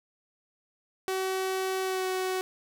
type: tone with pitch glide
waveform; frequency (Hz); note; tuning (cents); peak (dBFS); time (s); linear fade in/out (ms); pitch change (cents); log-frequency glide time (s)
sawtooth; 378.4 to 373.4; F#4 to F#4; +39 to +16; -24; 1.08-2.41; 0; -23; 1.82-2.06
effects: none